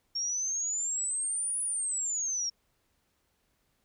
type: exponential two-way sweep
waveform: sine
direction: up then down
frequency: 5500 to 9910 to 5500 Hz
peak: -29 dBFS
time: 0.15-2.5 s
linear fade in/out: 10 ms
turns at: 1.61 s
effects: pink hiss -74 dBFS RMS until 3.84 s